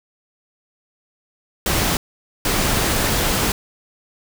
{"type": "noise bursts at uneven times", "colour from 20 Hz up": "pink", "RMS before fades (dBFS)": -19, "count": 2, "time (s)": [[1.66, 1.97], [2.45, 3.52]], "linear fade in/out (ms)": 2, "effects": []}